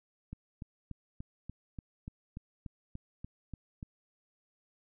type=click train; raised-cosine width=5 ms; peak=-29 dBFS; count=13; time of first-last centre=0.33-3.829 s; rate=3.43 Hz; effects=none